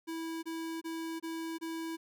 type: tone bursts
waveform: square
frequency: 327.1 Hz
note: E4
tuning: 13 cents flat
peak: -37 dBFS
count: 5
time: 0.07-1.97 s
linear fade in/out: 20 ms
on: 360 ms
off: 25 ms
effects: none